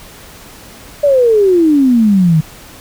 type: exponential sweep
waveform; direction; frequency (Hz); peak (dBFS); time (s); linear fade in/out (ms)
sine; down; 594 to 151.7; -6; 1.03-2.41; 10
effects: pink hiss -36 dBFS RMS until 2.8 s